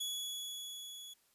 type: tone with level ramp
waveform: sawtooth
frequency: 3383 Hz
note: G#7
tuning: 31 cents sharp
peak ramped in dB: -33 to -45 dBFS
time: 0-1.14 s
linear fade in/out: 10 ms
effects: white hiss -72 dBFS RMS until 1.34 s + resampled to 32000 Hz